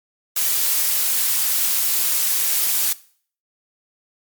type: noise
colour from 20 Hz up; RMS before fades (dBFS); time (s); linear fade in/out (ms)
blue; -19; 0.36-2.93; 5
effects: noise-tail reverb RT60 0.5 s tail -19 dB re dry + MP3 96 kbps